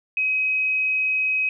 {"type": "tone", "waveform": "sine", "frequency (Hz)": 2535, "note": "D#7", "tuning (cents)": 32, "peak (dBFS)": -19, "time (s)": [0.17, 1.49], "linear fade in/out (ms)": 2, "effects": []}